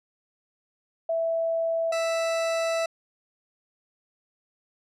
sine / 40% pulse tone pair in turn, 659.3 / 659.3 Hz, E5 / E5, 0 / 0 cents, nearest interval unison, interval 0 cents, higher neither, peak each -23 dBFS, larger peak neither, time 1.09-1.92 / 1.92-2.86 s, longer second, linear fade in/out 5 ms, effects low-pass 8000 Hz 12 dB/octave

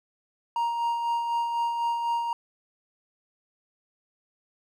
triangle tone with tremolo, 937 Hz, A#5, 9 cents sharp, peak -21 dBFS, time 0.56-2.33 s, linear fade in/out 2 ms, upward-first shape sine, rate 4 Hz, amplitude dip 40%, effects none

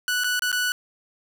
sawtooth tone with dropouts, 1480 Hz, F#6, in tune, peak -18 dBFS, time 0.08-0.72 s, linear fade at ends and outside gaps 1 ms, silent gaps 0.237-0.243 / 0.394-0.421 / 0.517-0.527 s, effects none

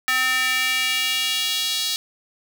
square tone with high-pass filter sweep, 257.3 Hz, C4, 29 cents flat, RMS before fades -22 dBFS, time 0.08-1.96 s, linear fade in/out 0 ms, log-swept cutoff 1700 to 4000 Hz, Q 2.5, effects none

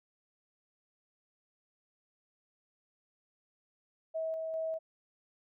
sine tone with tremolo, 644 Hz, E5, 41 cents flat, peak -32 dBFS, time 4.14-4.79 s, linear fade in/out 20 ms, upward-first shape square, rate 2.5 Hz, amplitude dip 25%, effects none

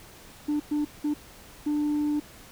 sine tone bursts at uneven times, 296.7 Hz, D4, 18 cents sharp, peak -21 dBFS, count 4, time 0.48-0.6 / 0.71-0.85 / 1.04-1.14 / 1.66-2.2 s, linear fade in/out 10 ms, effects tanh soft clip ceiling -22 dBFS + pink hiss -49 dBFS RMS until 2.51 s

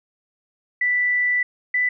sine tone pair in turn, 1975.5 / 1988.1 Hz, B6 / B6, 0 / +11 cents, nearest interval unison, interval 11 cents, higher second, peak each -17 dBFS, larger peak neither, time 0.81-1.43 / 1.74-1.89 s, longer first, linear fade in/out 5 ms, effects none

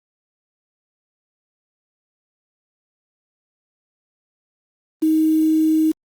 sine tone with quantisation, 314.8 Hz, D#4, 20 cents sharp, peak -13 dBFS, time 5.02-5.92 s, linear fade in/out 10 ms, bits 6, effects Opus 24 kbps

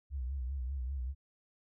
sine tone with vibrato, 65.5 Hz, C2, 2 cents sharp, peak -34 dBFS, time 0.1-1.15 s, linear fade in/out 50 ms, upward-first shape sine, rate 5.1 Hz, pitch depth 120 cents each way, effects none

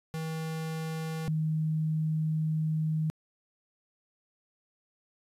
square / sine tone pair in turn, 160 / 156.71 Hz, D#3 / D#3, +49 / +13 cents, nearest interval unison, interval 36 cents, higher first, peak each -33 / -26 dBFS, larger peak second, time 0.14-1.28 / 1.28-3.1 s, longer second, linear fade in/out 0 ms, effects resampled to 32000 Hz + 11-bit

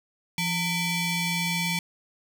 sawtooth ring-modulated tone, 1079 Hz, C#6, 47 cents flat, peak -18 dBFS, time 0.38-1.79 s, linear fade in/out 2 ms, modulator 1250 Hz, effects none

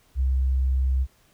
sine tone, 65.41 Hz, C2, in tune, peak -19 dBFS, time 0.15-1.07 s, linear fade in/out 50 ms, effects pink hiss -61 dBFS RMS until 1.33 s

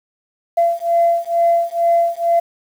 sine beating tone pair, 680 / 682.2 Hz, F5 / F5, -46 / -41 cents, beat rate 2.2 Hz, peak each -15 dBFS, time 0.57-2.4 s, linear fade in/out 10 ms, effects tanh soft clip ceiling -6 dBFS + 7-bit

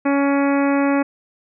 harmonic tone, 280 Hz, C#4, 18 cents sharp, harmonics 1 / 2 / 3 / 4 / 5 / 6 / 7 / 8 / 9, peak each -16 / -22 / -26 / -28 / -30 / -32 / -33 / -34 / -35 dBFS, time 0.05-1.03 s, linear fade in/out 10 ms, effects none

